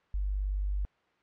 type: tone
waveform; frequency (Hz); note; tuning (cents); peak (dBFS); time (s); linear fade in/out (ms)
sine; 49.21; G1; +7; -28; 0.14-0.85; 0
effects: white hiss -68 dBFS RMS until 1.22 s + low-pass 2000 Hz 12 dB/octave